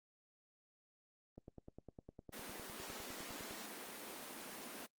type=click train; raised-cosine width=2 ms; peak=-38 dBFS; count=22; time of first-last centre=1.38-3.51 s; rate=9.86 Hz
type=high-pass noise; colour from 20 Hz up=pink; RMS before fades=-49 dBFS; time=2.32-4.87 s; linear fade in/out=20 ms; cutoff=200 Hz; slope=48 dB/octave
effects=noise-tail reverb RT60 0.1 s tail -22 dB re dry + Opus 24 kbps